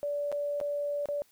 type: tone with dropouts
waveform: sine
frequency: 579 Hz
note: D5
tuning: 25 cents flat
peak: -29 dBFS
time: 0.03-1.22 s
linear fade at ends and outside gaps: 0 ms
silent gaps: 0.317-0.325 / 0.602-0.612 / 1.057-1.087 s
effects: white hiss -65 dBFS RMS until 1.31 s